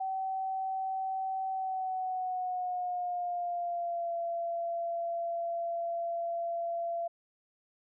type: tone with pitch glide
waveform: sine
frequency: 764 to 680.6 Hz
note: G5 to F5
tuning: -45 to -45 cents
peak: -31 dBFS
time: 0-7.08 s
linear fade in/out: 10 ms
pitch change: -200 cents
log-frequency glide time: 1.51-4.14 s
effects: none